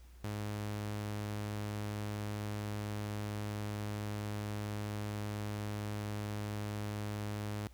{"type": "tone", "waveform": "sawtooth", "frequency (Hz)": 104.4, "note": "G#2", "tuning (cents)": 10, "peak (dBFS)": -33, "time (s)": [0.24, 7.67], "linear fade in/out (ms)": 0, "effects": ["added 60 Hz sine -53 dBFS peak until 7.73 s", "pink hiss -66 dBFS RMS until 7.73 s"]}